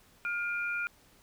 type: tone pair together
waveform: sine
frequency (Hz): 1414.3 / 2400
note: F6 / D7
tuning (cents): +21 / +37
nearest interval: major sixth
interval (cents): 916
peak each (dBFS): -32 / -35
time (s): 0.25-0.87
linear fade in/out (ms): 0
effects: pink hiss -62 dBFS RMS until 1.22 s